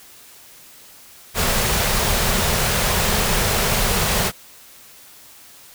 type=band-stop noise; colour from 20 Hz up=pink; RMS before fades=-19 dBFS; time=1.34-4.32 s; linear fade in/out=50 ms; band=240 to 360 Hz; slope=96 dB/octave; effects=white hiss -45 dBFS RMS until 5.74 s